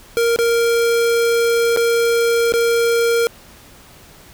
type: tone with dropouts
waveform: square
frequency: 466.2 Hz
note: A#4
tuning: in tune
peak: -14 dBFS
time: 0.17-3.27 s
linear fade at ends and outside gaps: 0 ms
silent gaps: 0.361-0.388 / 1.763-1.772 / 2.522-2.538 s
effects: pink hiss -44 dBFS RMS until 4.33 s